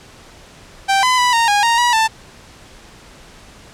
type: tone with pitch steps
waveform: sawtooth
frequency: 782 / 1011 / 987 / 925 / 820 / 930 / 967 / 887 Hz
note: G5 / B5 / B5 / A#5 / G#5 / A#5 / B5 / A5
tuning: -4 / +40 / -1 / -14 / -22 / -4 / -37 / +14 cents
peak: -8 dBFS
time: 0.88-2.08 s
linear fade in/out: 20 ms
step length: 150 ms
effects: pink hiss -42 dBFS RMS until 3.73 s + low-pass 8000 Hz 12 dB/octave